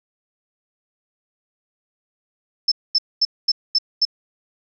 sine tone bursts, 5274 Hz, E8, in tune, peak -13 dBFS, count 6, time 2.68-4.052 s, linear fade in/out 5 ms, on 37 ms, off 230 ms, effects none

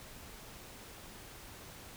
silence, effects pink hiss -51 dBFS RMS until 1.96 s

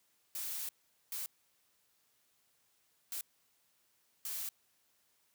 blue noise bursts at uneven times, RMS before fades -40 dBFS, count 4, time 0.35-0.69 / 1.12-1.26 / 3.12-3.21 / 4.25-4.49 s, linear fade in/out 2 ms, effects white hiss -74 dBFS RMS until 5.34 s + high-pass 60 Hz 12 dB/octave

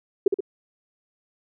sine tone with echo, 392 Hz, G4, in tune, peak -12 dBFS, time 0.26-0.28 s, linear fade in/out 5 ms, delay 63 ms, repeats 2, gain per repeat -5 dB, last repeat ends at 0.406 s, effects none

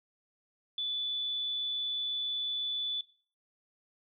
sine tone, 3474 Hz, A7, 23 cents flat, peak -31 dBFS, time 0.78-3.01 s, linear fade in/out 2 ms, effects noise-tail reverb RT60 0.4 s tail -18 dB re dry

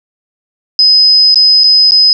sine tone with dropouts, 5040 Hz, D#8, 21 cents sharp, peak -3 dBFS, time 0.79-2.13 s, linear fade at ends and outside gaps 1 ms, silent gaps 1.344-1.357 / 1.636-1.641 / 1.909-1.919 s, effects none

